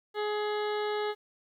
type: harmonic tone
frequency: 420 Hz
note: G#4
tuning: 19 cents sharp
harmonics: 1 / 2 / 3 / 4 / 5 / 7 / 8 / 9 / 10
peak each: -30 / -36 / -40 / -42 / -44 / -47 / -48 / -49 / -50 dBFS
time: 0.14-1.15 s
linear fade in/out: 50 ms
effects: 11-bit